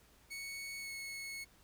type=tone with pitch glide; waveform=sawtooth; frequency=2217 to 2193 Hz; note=C#7 to C#7; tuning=0 to -19 cents; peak=-39 dBFS; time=0.3-1.45 s; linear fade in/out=20 ms; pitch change=-19 cents; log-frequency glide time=0.79-0.91 s; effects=added 60 Hz sine -70 dBFS peak until 1.63 s + pink hiss -66 dBFS RMS until 1.63 s